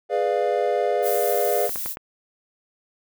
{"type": "chord", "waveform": "triangle", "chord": "G# diminished seventh", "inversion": "none", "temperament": "equal with one note detuned", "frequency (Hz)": [415.3, 493.9, 594.2, 698.5], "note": ["G#4", "B4", "D5", "F5"], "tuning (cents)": [0, 0, 20, 0], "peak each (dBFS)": -23, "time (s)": [0.09, 1.7], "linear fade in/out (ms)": 50}
{"type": "noise", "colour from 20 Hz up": "violet", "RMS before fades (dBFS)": -29, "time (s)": [1.02, 1.96], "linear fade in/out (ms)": 50}
{"type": "clicks", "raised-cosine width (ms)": 0.5, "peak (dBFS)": -18, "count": 4, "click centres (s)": [1.694, 1.759, 1.86, 1.971]}
{"effects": []}